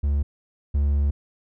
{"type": "tone pair in turn", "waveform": "triangle", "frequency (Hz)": [71.5, 71.5], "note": ["D2", "D2"], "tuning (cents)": [-46, -46], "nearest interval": "unison", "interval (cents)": 0, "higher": "neither", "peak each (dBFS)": [-17, -16], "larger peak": "second", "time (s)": [[0.03, 0.23], [0.74, 1.11]], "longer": "second", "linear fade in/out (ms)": 10, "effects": []}